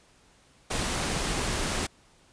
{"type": "noise", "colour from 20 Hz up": "pink", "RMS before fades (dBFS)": -29, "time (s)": [0.7, 1.87], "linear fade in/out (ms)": 10, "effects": ["pink hiss -60 dBFS RMS until 2.32 s", "resampled to 22050 Hz"]}